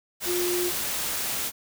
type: tone in noise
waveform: sine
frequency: 354.6 Hz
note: F4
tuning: 26 cents sharp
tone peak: -25 dBFS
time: 0.25-0.72 s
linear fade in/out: 50 ms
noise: white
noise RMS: -29 dBFS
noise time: 0.2-1.52 s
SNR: +1 dB
effects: none